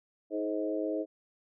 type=harmonic tone with a mistuned harmonic; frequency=105.4 Hz; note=G#2; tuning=26 cents sharp; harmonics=3 / 4 / 5 / 6; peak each=-33 / -36 / -36 / -37 dBFS; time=0.3-1.06 s; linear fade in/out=50 ms; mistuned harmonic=4; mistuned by=+16 cents; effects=none